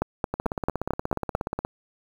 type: two click trains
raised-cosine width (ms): 1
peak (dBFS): -9 / -13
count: 7 / 23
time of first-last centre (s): 0.02-1.35 / 0.34-1.65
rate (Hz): 4.51 / 16.8
effects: 7-bit